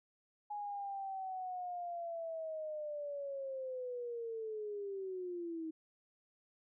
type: linear sweep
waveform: sine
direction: down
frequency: 834 to 315.5 Hz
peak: -39 dBFS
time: 0.5-5.71 s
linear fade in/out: 10 ms
effects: none